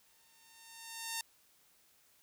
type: tone with exponential growth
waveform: 5% pulse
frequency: 911 Hz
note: A#5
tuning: 40 cents flat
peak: -23 dBFS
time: 0.06-1.21 s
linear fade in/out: 2 ms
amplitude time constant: 250 ms
effects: white hiss -68 dBFS RMS until 2.22 s